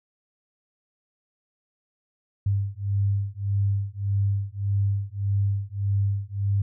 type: beating tone pair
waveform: sine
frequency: 99 / 100.7 Hz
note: G2 / G2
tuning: +18 / +47 cents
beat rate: 1.7 Hz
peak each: -25 dBFS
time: 2.46-6.62 s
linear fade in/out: 5 ms
effects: none